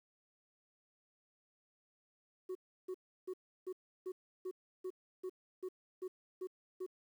sine tone bursts, 370.8 Hz, F#4, 4 cents sharp, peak -36 dBFS, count 12, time 2.49-6.864 s, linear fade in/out 10 ms, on 62 ms, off 330 ms, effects tanh soft clip ceiling -38 dBFS + 11-bit

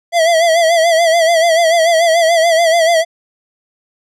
square tone with vibrato, 664 Hz, E5, 12 cents sharp, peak -9 dBFS, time 0.12-3.05 s, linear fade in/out 50 ms, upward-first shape sine, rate 6.9 Hz, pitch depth 72 cents each way, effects low-pass 9000 Hz 12 dB/octave

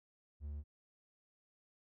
triangle tone, 73.42 Hz, D2, in tune, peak -39 dBFS, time 0.4-0.64 s, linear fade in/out 50 ms, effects none

